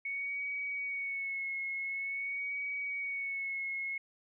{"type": "tone with vibrato", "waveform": "sine", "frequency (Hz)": 2217, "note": "C#7", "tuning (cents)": 0, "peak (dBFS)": -34, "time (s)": [0.05, 3.98], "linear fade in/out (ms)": 5, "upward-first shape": "sine", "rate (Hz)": 0.47, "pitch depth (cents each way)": 36, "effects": []}